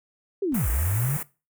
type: linear two-way sweep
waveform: sine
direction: down then up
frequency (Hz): 415.3 to 50.7 to 150.2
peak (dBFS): -22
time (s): 0.42-1.17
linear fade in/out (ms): 5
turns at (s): 0.68
type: noise with exponential decay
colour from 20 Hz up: brown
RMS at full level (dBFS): -39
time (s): 0.52-0.68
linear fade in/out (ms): 1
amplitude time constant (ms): 33
type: band-stop noise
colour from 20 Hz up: white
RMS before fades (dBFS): -32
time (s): 0.54-1.23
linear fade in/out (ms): 5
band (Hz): 2100 to 8400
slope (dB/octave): 24
effects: noise-tail reverb RT60 0.3 s tail -20 dB re dry